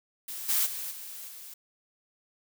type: noise with level steps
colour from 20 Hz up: blue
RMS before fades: -38 / -26 / -36 / -42 / -45 dBFS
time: 0.28-1.54 s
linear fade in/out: 5 ms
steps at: 0.48 / 0.65 / 0.9 / 1.27 s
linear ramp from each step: 20 ms
effects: none